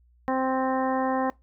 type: harmonic tone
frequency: 261.6 Hz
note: C4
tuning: in tune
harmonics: 1 / 2 / 3 / 4 / 5 / 6 / 7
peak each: -27 / -29 / -28 / -31 / -41 / -42 / -38 dBFS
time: 0.28-1.3 s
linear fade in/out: 0 ms
effects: noise-tail reverb RT60 0.2 s tail -22 dB re dry + added 60 Hz sine -57 dBFS peak until 1.42 s